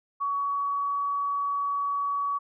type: tone with pitch glide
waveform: sine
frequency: 1126 to 1132.5 Hz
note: C#6 to C#6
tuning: +27 to +37 cents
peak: -25 dBFS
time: 0.2-2.39 s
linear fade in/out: 20 ms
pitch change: +10 cents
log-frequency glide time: 0.35-1.02 s
effects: none